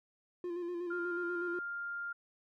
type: tone with vibrato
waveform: triangle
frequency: 349.2 Hz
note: F4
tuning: in tune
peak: -34 dBFS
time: 0.44-1.59 s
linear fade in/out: 2 ms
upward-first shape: square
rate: 8.2 Hz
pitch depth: 32 cents each way
type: tone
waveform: sine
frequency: 1400 Hz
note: F6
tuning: 4 cents sharp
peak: -37 dBFS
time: 0.9-2.13 s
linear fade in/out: 10 ms
effects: none